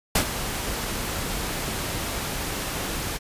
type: noise with ADSR envelope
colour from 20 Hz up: pink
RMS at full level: -18 dBFS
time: 0.15-3.19 s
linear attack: 6 ms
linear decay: 84 ms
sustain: -11 dB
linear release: 35 ms
effects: resampled to 32000 Hz